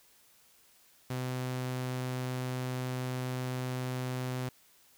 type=tone; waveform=sawtooth; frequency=127.4 Hz; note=C3; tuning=46 cents flat; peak=-29 dBFS; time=1.1-4.49 s; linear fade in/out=5 ms; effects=white hiss -63 dBFS RMS until 4.97 s